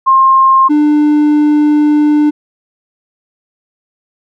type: tone pair in turn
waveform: sine / triangle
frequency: 1063 / 298.3 Hz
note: C6 / D4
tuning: +27 / +27 cents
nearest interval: octave + minor seventh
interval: 2200 cents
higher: first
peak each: -4 dBFS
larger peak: neither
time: 0.06-0.69 / 0.69-2.31 s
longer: second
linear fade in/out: 20 ms
effects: none